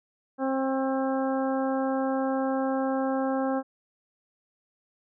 harmonic tone with a mistuned harmonic, 266 Hz, C4, 29 cents sharp, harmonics 1 / 2 / 3 / 4 / 5 / 6, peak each -27 / -29 / -32 / -38 / -39 / -42 dBFS, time 0.38-3.63 s, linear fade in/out 50 ms, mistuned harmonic 4, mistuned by +16 cents, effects none

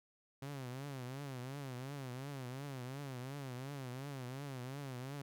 sawtooth tone with vibrato, 133.2 Hz, C3, 31 cents sharp, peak -39 dBFS, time 0.42-5.22 s, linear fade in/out 5 ms, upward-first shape triangle, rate 2.8 Hz, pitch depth 160 cents each way, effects none

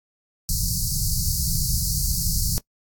pink band-stop noise, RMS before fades -23 dBFS, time 0.49-2.58 s, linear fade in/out 0 ms, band 180 to 4400 Hz, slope 96 dB/octave, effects noise-tail reverb RT60 0.1 s tail -24 dB re dry + AAC 64 kbps

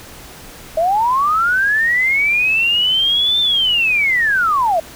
sine linear two-way sweep, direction up then down, 622.3 to 3590 to 622.3 Hz, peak -12 dBFS, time 0.77-4.8 s, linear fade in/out 5 ms, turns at 3.4 s, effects pink hiss -37 dBFS RMS until 4.95 s

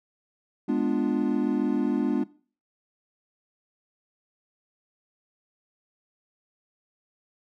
triangle chord, G# diminished seventh, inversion none, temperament equal, 207.7 / 246.9 / 293.7 / 349.2 Hz, G#3 / B3 / D4 / F4, 0 / 0 / 0 / 0 cents, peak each -27 / -25 / -24 / -29 dBFS, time 0.68-2.24 s, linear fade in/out 10 ms, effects noise-tail reverb RT60 0.4 s tail -19 dB re dry

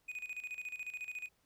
triangle tone with tremolo, 2488 Hz, D#7, 1 cent flat, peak -37 dBFS, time 0.08-1.29 s, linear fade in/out 10 ms, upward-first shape square, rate 14 Hz, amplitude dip 75%, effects pink hiss -75 dBFS RMS until 1.45 s

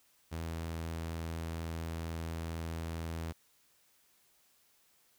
sawtooth tone, 82.2 Hz, E2, 4 cents flat, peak -33 dBFS, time 0.31-3.33 s, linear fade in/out 20 ms, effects white hiss -69 dBFS RMS until 5.18 s

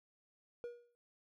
triangle tone with exponential decay, 478.7 Hz, A#4, 46 cents sharp, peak -37 dBFS, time 0.64-0.95 s, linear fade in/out 0 ms, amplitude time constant 66 ms, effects none

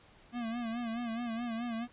square tone with vibrato, 233.1 Hz, A#3, in tune, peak -35 dBFS, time 0.32-1.88 s, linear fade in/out 50 ms, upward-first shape sine, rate 4.7 Hz, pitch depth 75 cents each way, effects pink hiss -60 dBFS RMS until 1.92 s + resampled to 8000 Hz

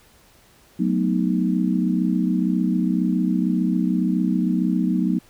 sine chord, B dominant seventh, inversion second, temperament equal, 185 / 220 / 246.9 / 311.1 Hz, F#3 / A3 / B3 / D#4, 0 / 0 / 0 / 0 cents, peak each -21 / -26 / -23 / -25 dBFS, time 0.79-5.19 s, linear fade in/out 10 ms, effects pink hiss -54 dBFS RMS until 5.29 s

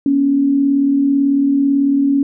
sine tone pair together, 241.5 / 279.6 Hz, B3 / C#4, -39 / +15 cents, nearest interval minor third, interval 254 cents, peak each -21 / -11 dBFS, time 0.06-2.23 s, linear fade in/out 2 ms, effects none

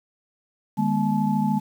sine tone cluster, 154.4 / 207.8 / 241.4 / 863 Hz, D#3 / G#3 / B3 / A5, -13 / +1 / -39 / -34 cents, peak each -27 / -22 / -26 / -27 dBFS, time 0.77-1.6 s, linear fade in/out 20 ms, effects 8-bit

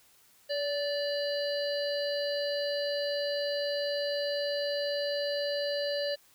harmonic tone with a mistuned harmonic, 584 Hz, D5, 10 cents flat, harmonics 1 / 3 / 5 / 7 / 8, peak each -30 / -40 / -42 / -39 / -39 dBFS, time 0.49-6.16 s, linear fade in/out 20 ms, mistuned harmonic 1, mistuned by -29 cents, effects white hiss -62 dBFS RMS until 6.34 s

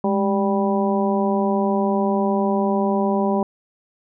harmonic tone with a mistuned harmonic, 196 Hz, G3, in tune, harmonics 1 / 2 / 3 / 4 / 5, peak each -20 / -23 / -25 / -26 / -27 dBFS, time 0.04-3.43 s, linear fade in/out 2 ms, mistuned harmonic 1, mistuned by +81 cents, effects none

